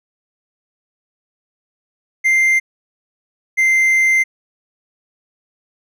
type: tone pair in turn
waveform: triangle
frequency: 2093 / 2084 Hz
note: C7 / C7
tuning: 0 / -7 cents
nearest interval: unison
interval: 7 cents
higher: first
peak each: -9 dBFS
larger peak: neither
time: 2.24-2.6 / 3.57-4.24 s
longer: second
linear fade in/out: 20 ms
effects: none